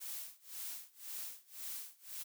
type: noise with tremolo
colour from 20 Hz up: blue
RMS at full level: -43 dBFS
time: 0-2.24 s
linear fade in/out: 20 ms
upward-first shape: sine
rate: 1.9 Hz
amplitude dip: 95%
effects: none